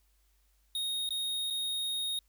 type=tone with dropouts; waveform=square; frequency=3729 Hz; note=A#7; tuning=in tune; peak=-32 dBFS; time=0.75-2.19 s; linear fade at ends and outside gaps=2 ms; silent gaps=1.091-1.106 / 1.502-1.506 s; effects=added 50 Hz sine -67 dBFS peak until 2.28 s + white hiss -74 dBFS RMS until 2.28 s